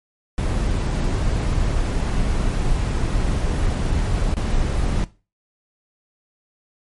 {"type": "noise with dropouts", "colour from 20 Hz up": "brown", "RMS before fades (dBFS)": -20, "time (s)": [0.38, 5.04], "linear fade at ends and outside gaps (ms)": 0, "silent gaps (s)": [4.34, 4.369], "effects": ["noise-tail reverb RT60 0.3 s tail -17 dB re dry", "MP3 48 kbps"]}